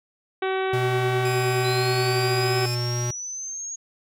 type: harmonic tone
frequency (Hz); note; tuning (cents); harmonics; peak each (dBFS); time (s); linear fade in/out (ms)
380; F#4; +46; 1 / 2 / 3 / 4 / 5 / 6 / 7 / 8 / 9 / 10; -24 / -29 / -34 / -33 / -38 / -36 / -42 / -43 / -44 / -43; 0.42-2.66; 5
type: tone with pitch glide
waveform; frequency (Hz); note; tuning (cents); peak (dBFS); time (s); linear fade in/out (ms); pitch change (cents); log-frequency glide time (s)
square; 123.47 to 121.14; B2 to B2; 0 to -33; -25; 0.73-3.11; 5; -33; 1.96-2.47
type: tone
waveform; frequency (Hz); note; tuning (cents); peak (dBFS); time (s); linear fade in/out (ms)
15% pulse; 2481; D#7; -6; -26; 1.25-2.75; 2
type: linear sweep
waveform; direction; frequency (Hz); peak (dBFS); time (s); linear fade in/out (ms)
sine; up; 3972 to 6645; -30; 1.64-3.76; 10
effects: none